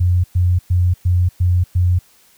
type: tone bursts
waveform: sine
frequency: 89.3 Hz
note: F2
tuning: 39 cents sharp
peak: -11 dBFS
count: 6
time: 0-1.99 s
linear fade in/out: 10 ms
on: 240 ms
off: 110 ms
effects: white hiss -52 dBFS RMS until 2.37 s